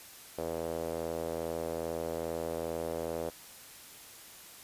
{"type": "tone with band-pass filter", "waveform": "sawtooth", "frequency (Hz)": 82.41, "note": "E2", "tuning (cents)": 0, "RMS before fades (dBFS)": -36, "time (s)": [0.38, 3.3], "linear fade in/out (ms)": 5, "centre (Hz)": 530, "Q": 3.1, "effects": ["white hiss -51 dBFS RMS until 4.63 s", "resampled to 32000 Hz"]}